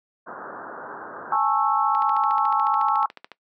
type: low-pass noise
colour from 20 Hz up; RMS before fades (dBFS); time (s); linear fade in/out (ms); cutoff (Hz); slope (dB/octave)
white; -36; 0.26-1.37; 20; 1600; 96
type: chord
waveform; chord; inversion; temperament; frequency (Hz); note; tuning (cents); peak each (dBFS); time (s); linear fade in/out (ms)
sine; A major seventh; third; just; 825 / 880 / 1100 / 1320; G#5 / A5 / C#6 / E6; -12 / 0 / -14 / +2; -24; 1.32-3.06; 2
type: click train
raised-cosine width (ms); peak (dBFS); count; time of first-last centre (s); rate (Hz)
0.3; -22; 20; 1.95-3.317; 13.9
effects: noise-tail reverb RT60 0.1 s tail -19 dB re dry + high-pass 300 Hz 12 dB/octave